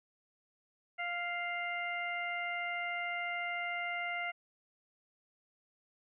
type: harmonic tone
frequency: 698.5 Hz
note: F5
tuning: in tune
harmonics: 1 / 2 / 3 / 4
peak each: -40 / -42 / -37 / -46 dBFS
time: 0.98-4.32 s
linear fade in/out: 20 ms
effects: none